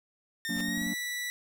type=tone with pitch glide; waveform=sawtooth; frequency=1818 to 1959.8 Hz; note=A#6 to B6; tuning=-44 to -14 cents; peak=-29 dBFS; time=0.45-1.3 s; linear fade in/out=0 ms; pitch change=+130 cents; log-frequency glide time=0.6-0.89 s
type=noise with exponential growth; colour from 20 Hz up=pink; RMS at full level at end=-39 dBFS; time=0.47-0.61 s; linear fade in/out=2 ms; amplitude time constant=29 ms
type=chord; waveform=triangle; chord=Gb augmented; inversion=none; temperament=just; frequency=185 / 231.2 / 289.1 Hz; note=Gb3 / Bb3 / D4; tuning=0 / -14 / -27 cents; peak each=-34 / -33 / -35 dBFS; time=0.49-0.94 s; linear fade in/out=5 ms
type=clicks; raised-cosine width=5 ms; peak=-36 dBFS; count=5; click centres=0.565 / 0.685 / 0.776 / 0.818 / 0.867 s
effects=none